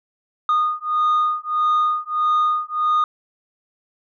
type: beating tone pair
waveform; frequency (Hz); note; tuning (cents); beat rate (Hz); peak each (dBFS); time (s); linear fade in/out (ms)
sine; 1229 / 1230.6; D#6 / D#6; -22 / -19; 1.6; -18; 0.49-3.04; 2
effects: tanh soft clip ceiling -13 dBFS

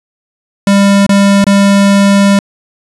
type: tone with dropouts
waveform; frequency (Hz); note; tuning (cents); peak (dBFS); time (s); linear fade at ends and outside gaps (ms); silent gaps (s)
square; 199.1; G3; +27; -5; 0.67-2.39; 2; 1.065-1.092 / 1.442-1.467
effects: resampled to 24000 Hz

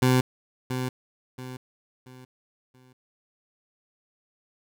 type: tone with echo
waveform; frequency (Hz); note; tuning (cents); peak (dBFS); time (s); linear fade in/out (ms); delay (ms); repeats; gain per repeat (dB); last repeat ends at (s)
20% pulse; 127.7; C3; -42; -13; 0.02-0.21; 5; 680; 4; -9; 2.93
effects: none

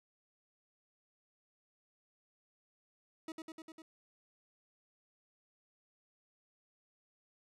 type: tone with echo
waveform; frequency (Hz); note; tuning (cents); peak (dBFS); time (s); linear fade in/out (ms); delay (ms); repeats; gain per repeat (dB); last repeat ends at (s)
40% pulse; 320; D#4; +49; -40; 3.28-3.32; 2; 100; 5; -2; 3.82
effects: low-pass 10000 Hz 12 dB/octave

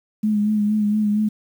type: tone with vibrato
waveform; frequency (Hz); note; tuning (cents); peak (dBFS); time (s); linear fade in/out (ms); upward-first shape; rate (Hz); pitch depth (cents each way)
sine; 210.7; G#3; +25; -16; 0.23-1.29; 10; sine; 4.3; 34
effects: 8-bit

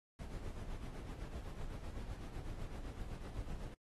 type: noise with tremolo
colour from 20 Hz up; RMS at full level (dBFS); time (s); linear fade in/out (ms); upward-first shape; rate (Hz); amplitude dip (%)
brown; -43; 0.19-3.74; 2; sine; 7.9; 50
effects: AAC 32 kbps

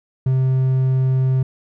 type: tone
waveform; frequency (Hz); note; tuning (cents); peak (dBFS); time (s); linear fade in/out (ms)
triangle; 130.81; C3; 0; -12; 0.26-1.43; 5
effects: none

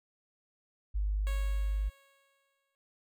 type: tone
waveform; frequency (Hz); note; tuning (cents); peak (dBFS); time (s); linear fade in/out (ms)
sine; 50.8; G#1; -38; -28; 0.94-1.9; 20
type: tone with exponential decay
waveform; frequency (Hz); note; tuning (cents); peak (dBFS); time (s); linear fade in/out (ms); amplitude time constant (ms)
10% pulse; 551; C#5; -11; -33; 1.27-2.75; 0; 320
effects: none

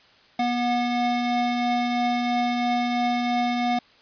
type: tone pair together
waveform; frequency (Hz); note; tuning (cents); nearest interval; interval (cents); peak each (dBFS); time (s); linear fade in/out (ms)
square; 241.8 / 728.4; B3 / F#5; -36 / -27; octave + perfect fifth; 1909; -25; 0.39-3.79; 5
effects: white hiss -55 dBFS RMS until 4.01 s + resampled to 11025 Hz

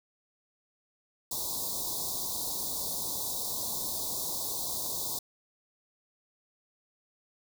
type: band-stop noise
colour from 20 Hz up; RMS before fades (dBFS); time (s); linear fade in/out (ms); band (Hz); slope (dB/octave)
white; -34; 1.31-5.19; 5; 1100 to 3600; 96
effects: none

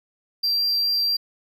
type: tone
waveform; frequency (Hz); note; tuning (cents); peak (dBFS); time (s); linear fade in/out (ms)
triangle; 4724; D8; +9; -18; 0.43-1.17; 10
effects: none

